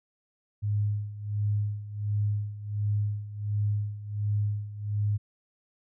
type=tone with tremolo; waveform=sine; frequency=103.83 Hz; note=G#2; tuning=in tune; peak=-23 dBFS; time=0.62-5.18 s; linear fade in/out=20 ms; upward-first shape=sine; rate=1.4 Hz; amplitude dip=80%; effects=none